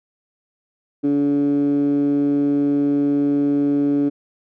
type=tone with band-pass filter; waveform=15% pulse; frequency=143 Hz; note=D3; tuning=46 cents flat; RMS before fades=-18 dBFS; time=1.03-4.1 s; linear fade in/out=20 ms; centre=310 Hz; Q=6.5; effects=none